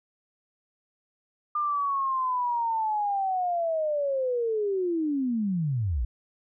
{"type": "linear sweep", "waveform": "sine", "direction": "down", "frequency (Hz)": [1207, 51], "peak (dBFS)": -24, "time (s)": [1.55, 6.05], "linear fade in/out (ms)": 5, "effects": []}